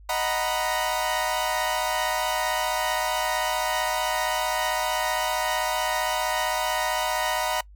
sawtooth chord, B major seventh, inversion first, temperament equal, 622.3 / 740 / 932.3 / 987.8 Hz, D#5 / F#5 / A#5 / B5, 0 / 0 / 0 / 0 cents, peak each -26 / -25 / -26 / -26 dBFS, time 0.09-7.61 s, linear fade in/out 5 ms, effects noise-tail reverb RT60 0.1 s tail -23 dB re dry + added 50 Hz sine -45 dBFS peak until 7.75 s

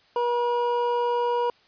triangle tone pair together, 480.7 / 961.4 Hz, B4 / B5, -47 / -47 cents, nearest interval octave, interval 1200 cents, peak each -22 / -23 dBFS, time 0.16-1.5 s, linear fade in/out 2 ms, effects white hiss -59 dBFS RMS until 1.67 s + resampled to 11025 Hz

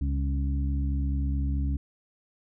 harmonic tone with a mistuned harmonic, 69.3 Hz, C#2, in tune, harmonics 1 / 2 / 3 / 4, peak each -25 / -34 / -39 / -36 dBFS, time 0.01-1.77 s, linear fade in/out 5 ms, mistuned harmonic 3, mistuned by -38 cents, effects none

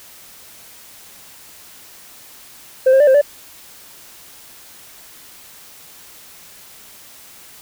sine tone with pitch steps, 520 / 534 / 589 / 527 / 580 Hz, C5 / C5 / D5 / C5 / D5, -11 / +35 / +5 / +12 / -22 cents, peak -5 dBFS, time 2.86-3.215 s, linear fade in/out 10 ms, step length 71 ms, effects tanh soft clip ceiling -7 dBFS + white hiss -42 dBFS RMS until 7.61 s

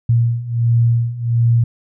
sine beating tone pair, 116.54 / 117.94 Hz, A#2 / A#2, 0 / +21 cents, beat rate 1.4 Hz, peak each -17 / -14 dBFS, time 0.09-1.64 s, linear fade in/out 5 ms, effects none

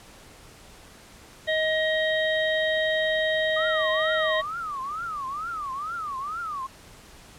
harmonic tone, 630 Hz, D#5, 21 cents sharp, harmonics 1 / 3 / 5 / 6, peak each -24 / -26 / -34 / -33 dBFS, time 1.47-4.42 s, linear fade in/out 20 ms
sine tone with vibrato, 1210 Hz, D#6, 49 cents flat, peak -29 dBFS, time 3.56-6.67 s, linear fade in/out 10 ms, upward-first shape triangle, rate 2.2 Hz, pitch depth 280 cents each way
effects pink hiss -49 dBFS RMS until 7.38 s + low-pass 11000 Hz 12 dB/octave

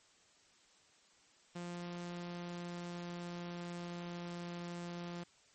sawtooth tone with pitch glide, 174.61 to 173.6 Hz, F3 to F3, 0 to -10 cents, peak -38 dBFS, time 1.55-5.24 s, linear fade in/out 10 ms, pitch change -10 cents, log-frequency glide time 2.18-4.6 s, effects white hiss -67 dBFS RMS until 5.54 s + MP3 32 kbps

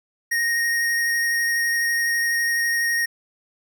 square tone with vibrato, 1864.7 Hz, A#6, in tune, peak -20 dBFS, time 0.31-3.06 s, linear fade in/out 10 ms, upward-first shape square, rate 12 Hz, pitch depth 8 cents each way, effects none

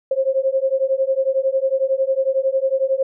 sine beating tone pair, 528 / 539 Hz, C5 / C#5, +16 / -49 cents, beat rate 11 Hz, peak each -19 dBFS, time 0.11-3.03 s, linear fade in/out 5 ms, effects none

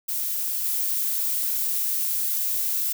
violet noise with level steps, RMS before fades -27 / -25 dBFS, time 0.08-2.93 s, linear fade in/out 10 ms, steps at 0.64 s, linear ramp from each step 5 ms, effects none

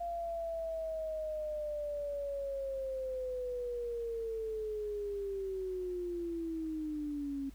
sine linear sweep, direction down, 692 to 271.3 Hz, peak -35 dBFS, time 0-7.5 s, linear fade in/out 10 ms, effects added 50 Hz sine -51 dBFS peak until 7.54 s + pink hiss -64 dBFS RMS until 7.54 s

